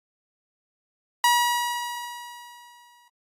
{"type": "tone with exponential decay", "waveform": "sawtooth", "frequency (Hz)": 962, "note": "B5", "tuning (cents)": -46, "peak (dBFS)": -12, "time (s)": [1.24, 3.08], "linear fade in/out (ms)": 2, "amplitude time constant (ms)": 400, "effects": ["AAC 48 kbps"]}